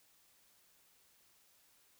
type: silence
effects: white hiss -69 dBFS RMS until 1.99 s